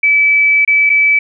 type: tone with dropouts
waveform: sine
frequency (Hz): 2302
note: D7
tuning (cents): -35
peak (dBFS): -7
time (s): 0.03-1.19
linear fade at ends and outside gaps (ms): 5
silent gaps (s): 0.65-0.676 / 0.895-0.899
effects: none